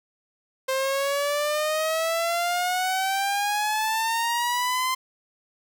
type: exponential sweep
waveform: sawtooth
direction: up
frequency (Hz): 524 to 1041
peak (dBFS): -19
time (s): 0.68-4.95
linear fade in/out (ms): 10
effects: none